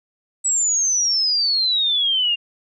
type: exponential sweep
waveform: sine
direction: down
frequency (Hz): 7902 to 2779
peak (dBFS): -16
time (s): 0.44-2.36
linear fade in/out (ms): 20
effects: none